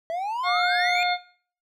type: exponential sweep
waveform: triangle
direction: up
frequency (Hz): 647 to 2473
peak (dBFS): -24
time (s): 0.1-1.03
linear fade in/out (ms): 0
type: harmonic tone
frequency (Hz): 714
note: F5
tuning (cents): +38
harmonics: 1 / 2 / 3 / 5 / 6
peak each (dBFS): -24 / -29 / -27 / -32 / -32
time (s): 0.43-1.18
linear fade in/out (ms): 50
effects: noise-tail reverb RT60 0.5 s tail -17 dB re dry